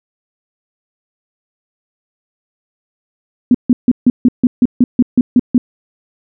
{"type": "tone bursts", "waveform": "sine", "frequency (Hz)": 246.3, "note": "B3", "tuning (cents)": -5, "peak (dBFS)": -4, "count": 12, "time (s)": [3.51, 5.58], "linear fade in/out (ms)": 2, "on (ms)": 35, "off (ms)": 150, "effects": []}